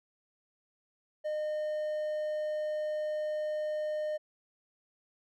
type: tone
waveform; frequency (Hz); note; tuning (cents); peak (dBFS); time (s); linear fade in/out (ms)
triangle; 610; D#5; -34; -29; 1.24-4.18; 20
effects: none